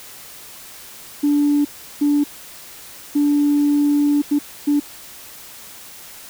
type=tone bursts at uneven times; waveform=sine; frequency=290.7 Hz; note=D4; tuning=18 cents flat; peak=-12 dBFS; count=5; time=1.23-1.65 / 2.01-2.24 / 3.15-4.22 / 4.31-4.39 / 4.67-4.8 s; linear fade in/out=10 ms; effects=tanh soft clip ceiling -9 dBFS + white hiss -39 dBFS RMS until 6.29 s